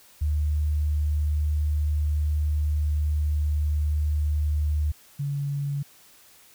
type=tone pair in turn; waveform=sine; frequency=75.1 / 141.77 Hz; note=D2 / C#3; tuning=+39 / +39 cents; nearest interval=major seventh; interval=1100 cents; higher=second; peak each=-21 / -25 dBFS; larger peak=first; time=0.21-4.92 / 5.19-5.83 s; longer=first; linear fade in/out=10 ms; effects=white hiss -54 dBFS RMS until 6.54 s